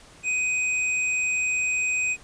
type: tone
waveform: square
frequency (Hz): 2505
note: D#7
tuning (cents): +11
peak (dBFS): -23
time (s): 0.23-2.17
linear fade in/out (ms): 50
effects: pink hiss -50 dBFS RMS until 2.23 s + resampled to 22050 Hz